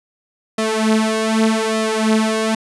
sawtooth tone with flanger, 220 Hz, A3, in tune, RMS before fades -17 dBFS, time 0.58-2.55 s, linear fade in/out 5 ms, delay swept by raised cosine 1.6 to 6.4 ms, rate 0.83 Hz, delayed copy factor +0.85, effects resampled to 24000 Hz

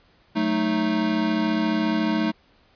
square chord, D# diminished, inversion first, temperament equal with one note detuned, 185.75 / 220 / 311.1 Hz, F#3 / A3 / D#4, +7 / 0 / 0 cents, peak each -30 / -24 / -25 dBFS, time 0.35-2.32 s, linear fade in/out 20 ms, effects pink hiss -59 dBFS RMS until 2.75 s + resampled to 11025 Hz

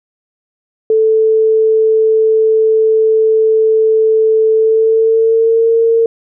sine tone with pitch glide, 440 to 456.6 Hz, A4 to A#4, 0 to -36 cents, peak -7 dBFS, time 0.9-6.06 s, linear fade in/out 2 ms, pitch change +64 cents, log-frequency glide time 4.53-5.72 s, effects none

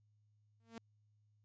sawtooth tone with exponential growth, 228.4 Hz, A#3, 35 cents flat, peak -40 dBFS, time 0.6-0.78 s, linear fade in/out 0 ms, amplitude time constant 37 ms, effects added 105 Hz sine -70 dBFS peak until 1.44 s + resampled to 16000 Hz

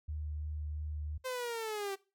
sine tone with vibrato, 75.7 Hz, D#2, 47 cents flat, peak -36 dBFS, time 0.08-1.18 s, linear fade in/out 10 ms, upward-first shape triangle, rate 2.9 Hz, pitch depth 15 cents each way
sawtooth linear sweep, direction down, 520 to 384.2 Hz, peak -32 dBFS, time 1.24-1.96 s, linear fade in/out 20 ms
effects noise-tail reverb RT60 0.3 s tail -20 dB re dry

